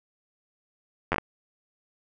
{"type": "slowing click train", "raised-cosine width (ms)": 0.5, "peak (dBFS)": -9, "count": 5, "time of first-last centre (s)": [1.12, 1.183], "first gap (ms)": 10, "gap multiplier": 1.31, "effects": []}